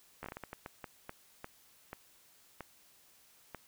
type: slowing click train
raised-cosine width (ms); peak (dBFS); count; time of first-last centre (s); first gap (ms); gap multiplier
0.5; -27; 15; 0.23-3.547; 13; 1.39
effects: white hiss -64 dBFS RMS until 3.67 s